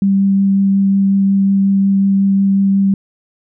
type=tone with vibrato; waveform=sine; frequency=196 Hz; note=G3; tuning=in tune; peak=-9 dBFS; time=0.02-2.94 s; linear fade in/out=2 ms; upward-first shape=triangle; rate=5.5 Hz; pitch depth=9 cents each way; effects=none